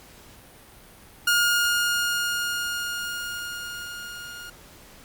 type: tone with level ramp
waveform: sawtooth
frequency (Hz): 1423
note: F6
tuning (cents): +32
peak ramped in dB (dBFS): -14 to -34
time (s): 1.27-4.5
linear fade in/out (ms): 5
effects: pink hiss -49 dBFS RMS until 5.04 s + Opus 48 kbps